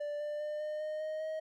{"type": "tone with pitch steps", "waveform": "triangle", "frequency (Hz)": [587.3, 594.1, 601, 608, 615.1, 622.2, 629.5], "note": ["D5", "D5", "D5", "D#5", "D#5", "D#5", "D#5"], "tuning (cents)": [0, 20, 40, -40, -20, 0, 20], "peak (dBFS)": -33, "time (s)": [0, 1.4], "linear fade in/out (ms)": 10, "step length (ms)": 200, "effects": []}